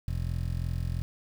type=tone with low-pass filter; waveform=10% pulse; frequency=42.93 Hz; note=F1; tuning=29 cents flat; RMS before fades=-31 dBFS; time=0.08-1.02 s; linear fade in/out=0 ms; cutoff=110 Hz; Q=1.7; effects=8-bit